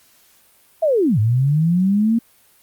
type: linear two-way sweep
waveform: sine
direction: down then up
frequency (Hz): 673 to 103.1 to 234.3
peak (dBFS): -13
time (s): 0.82-2.19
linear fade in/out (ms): 10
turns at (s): 1.19
effects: white hiss -54 dBFS RMS until 2.62 s + Opus 48 kbps